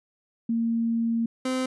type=tone pair in turn; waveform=sine / 30% pulse; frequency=230 / 258.2 Hz; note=A#3 / C4; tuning=-23 / -23 cents; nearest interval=major second; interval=200 cents; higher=second; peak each=-22 dBFS; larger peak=neither; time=0.49-1.26 / 1.45-1.66 s; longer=first; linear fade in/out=5 ms; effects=resampled to 24000 Hz